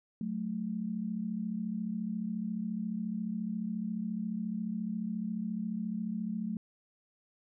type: tone pair together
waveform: sine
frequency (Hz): 185 / 219.3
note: F#3 / A3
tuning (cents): 0 / -6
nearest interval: minor third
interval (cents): 294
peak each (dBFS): -37 / -34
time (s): 0.21-6.57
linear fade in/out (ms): 2
effects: none